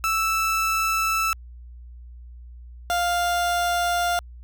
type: tone pair in turn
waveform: 30% pulse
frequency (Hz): 1318.5 / 699.7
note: E6 / F5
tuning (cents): 0 / +3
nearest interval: major seventh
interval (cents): 1097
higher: first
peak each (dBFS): -18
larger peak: neither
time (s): 0.04-1.33 / 2.9-4.19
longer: neither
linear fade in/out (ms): 0
effects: added 60 Hz sine -39 dBFS peak until 4.43 s